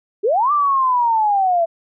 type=linear two-way sweep; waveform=sine; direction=up then down; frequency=369.3 to 1194 to 656 Hz; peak=-13 dBFS; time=0.23-1.66 s; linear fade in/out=20 ms; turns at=0.52 s; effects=none